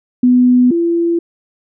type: tone pair in turn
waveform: sine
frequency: 248.8 / 339.1 Hz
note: B3 / E4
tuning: +13 / +49 cents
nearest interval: perfect fourth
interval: 536 cents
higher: second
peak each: -6 / -11 dBFS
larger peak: first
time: 0.23-0.71 / 0.71-1.19 s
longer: neither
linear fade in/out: 5 ms
effects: none